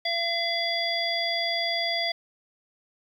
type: harmonic tone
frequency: 680 Hz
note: F5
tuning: 46 cents flat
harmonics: 1 / 3 / 5 / 7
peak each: -30 / -30 / -30 / -30 dBFS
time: 0.05-2.12 s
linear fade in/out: 5 ms
effects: 9-bit